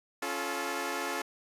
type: chord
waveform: 10% pulse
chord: Db augmented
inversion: none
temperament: equal with one note detuned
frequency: 277.2 / 349.2 / 433.9 Hz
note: Db4 / F4 / A4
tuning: 0 / 0 / -24 cents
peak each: -29 / -28 / -28 dBFS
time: 0.22-1.22 s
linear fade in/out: 5 ms
effects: resampled to 32000 Hz

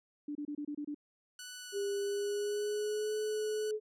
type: tone bursts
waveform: sine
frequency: 293.7 Hz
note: D4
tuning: in tune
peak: -36 dBFS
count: 7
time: 0.28-0.946 s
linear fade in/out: 5 ms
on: 72 ms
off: 27 ms
type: tone with vibrato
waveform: 10% pulse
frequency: 1480 Hz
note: F#6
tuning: in tune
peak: -36 dBFS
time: 1.39-3.71 s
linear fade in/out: 2 ms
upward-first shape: sine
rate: 1.8 Hz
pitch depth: 8 cents each way
type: tone with pitch glide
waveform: sine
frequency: 402.1 to 428.5 Hz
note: G4 to A4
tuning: +44 to -46 cents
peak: -32 dBFS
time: 1.72-3.8 s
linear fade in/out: 50 ms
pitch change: +110 cents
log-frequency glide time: 2.02-3.14 s
effects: none

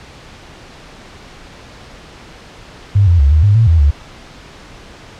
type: tone with pitch steps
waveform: sine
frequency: 100.3 / 86.3 / 69.7 / 77.4 / 102.4 / 112.8 / 81.9 / 71.8 Hz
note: G2 / F2 / C#2 / D#2 / G#2 / A2 / E2 / D2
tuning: +40 / -20 / +10 / -9 / -24 / +44 / -11 / -39 cents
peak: -6 dBFS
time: 2.95-3.91 s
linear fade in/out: 10 ms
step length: 120 ms
effects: pink hiss -37 dBFS RMS until 5.19 s + low-pass 5000 Hz 12 dB/octave

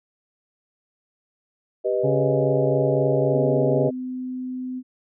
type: chord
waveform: sine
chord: G augmented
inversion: none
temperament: equal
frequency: 392 / 493.9 / 622.3 Hz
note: G4 / B4 / D#5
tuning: 0 / 0 / 0 cents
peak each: -24 dBFS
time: 1.84-3.91 s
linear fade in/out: 20 ms
type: harmonic tone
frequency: 138.59 Hz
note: C#3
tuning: in tune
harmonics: 1 / 2 / 3 / 4 / 5 / 6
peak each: -23 / -28 / -27 / -33 / -37 / -38 dBFS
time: 2.03-3.9 s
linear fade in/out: 20 ms
type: tone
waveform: sine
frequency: 254.7 Hz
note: C4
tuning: 46 cents flat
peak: -27 dBFS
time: 3.31-4.83 s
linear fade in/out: 50 ms
effects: none

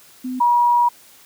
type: tone pair in turn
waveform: sine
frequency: 254.3 / 960.1 Hz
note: C4 / B5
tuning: -49 / -49 cents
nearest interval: octave + major seventh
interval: 2300 cents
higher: second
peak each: -23 / -12 dBFS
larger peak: second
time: 0.24-0.4 / 0.4-0.89 s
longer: second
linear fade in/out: 10 ms
effects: white hiss -48 dBFS RMS until 1.25 s + high-pass 80 Hz 12 dB/octave

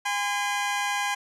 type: tone pair together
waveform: 20% pulse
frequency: 814 / 1023.4 Hz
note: G#5 / C6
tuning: -35 / -39 cents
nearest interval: major third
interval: 396 cents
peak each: -22 / -24 dBFS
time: 0.05-1.15 s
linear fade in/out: 10 ms
effects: low-pass 10000 Hz 12 dB/octave

